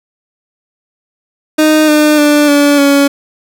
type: tone with pitch steps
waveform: 30% pulse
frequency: 309.2 / 302 / 294.9 / 288 / 281.3 Hz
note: D#4 / D4 / D4 / D4 / C#4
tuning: -11 / +48 / +7 / -34 / +26 cents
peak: -3 dBFS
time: 1.58-3.08 s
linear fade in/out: 10 ms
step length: 300 ms
effects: none